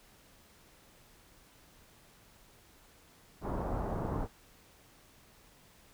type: low-pass noise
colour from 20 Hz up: pink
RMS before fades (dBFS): -35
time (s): 3.41-4.28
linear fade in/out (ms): 50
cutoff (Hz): 1100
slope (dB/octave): 24
effects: pink hiss -61 dBFS RMS until 5.93 s